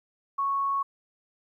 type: tone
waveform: sine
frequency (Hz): 1106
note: C#6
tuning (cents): -4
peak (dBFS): -24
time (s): 0.38-0.83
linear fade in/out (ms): 10
effects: 11-bit